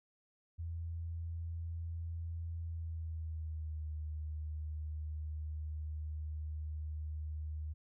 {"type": "tone with pitch glide", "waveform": "sine", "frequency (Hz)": [83.3, 76.83], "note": ["E2", "D#2"], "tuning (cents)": [19, -21], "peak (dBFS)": -38, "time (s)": [0.58, 7.74], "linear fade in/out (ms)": 20, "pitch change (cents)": -140, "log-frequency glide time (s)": [2.6, 3.9], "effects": []}